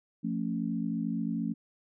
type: chord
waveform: sine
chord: F augmented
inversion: none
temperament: equal with one note detuned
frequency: 174.61 / 223.5 / 277.2 Hz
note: F3 / A3 / C#4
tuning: 0 / +27 / 0 cents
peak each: -34 / -32 / -35 dBFS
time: 0.23-1.54 s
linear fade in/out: 20 ms
effects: none